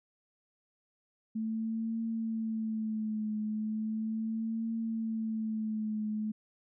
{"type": "tone with vibrato", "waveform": "sine", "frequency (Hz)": 220, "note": "A3", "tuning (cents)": 0, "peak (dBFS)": -31, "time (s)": [1.35, 6.32], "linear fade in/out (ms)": 10, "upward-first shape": "triangle", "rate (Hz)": 0.37, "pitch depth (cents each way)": 54, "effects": []}